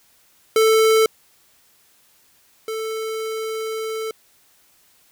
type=tone pair in turn; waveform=square; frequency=441.4 / 441.4 Hz; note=A4 / A4; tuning=+5 / +5 cents; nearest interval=unison; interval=0 cents; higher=neither; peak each=-13 / -25 dBFS; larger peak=first; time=0.56-1.06 / 2.68-4.11 s; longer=second; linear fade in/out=2 ms; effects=white hiss -57 dBFS RMS until 5.11 s